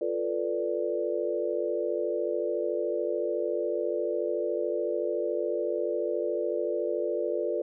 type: chord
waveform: sine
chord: B half-diminished seventh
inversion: second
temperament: equal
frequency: 349.2 / 440 / 493.9 / 587.3 Hz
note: F4 / A4 / B4 / D5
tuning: 0 / 0 / 0 / 0 cents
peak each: -32 dBFS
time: 0.01-7.62 s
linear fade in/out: 5 ms
effects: none